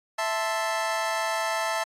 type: chord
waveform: 25% pulse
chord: A minor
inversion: second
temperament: equal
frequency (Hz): 659.3 / 880 / 1046.5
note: E5 / A5 / C6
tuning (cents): 0 / 0 / 0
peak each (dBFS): -25 / -25 / -30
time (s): 0.18-1.84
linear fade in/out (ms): 10
effects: low-pass 10000 Hz 12 dB/octave + AAC 48 kbps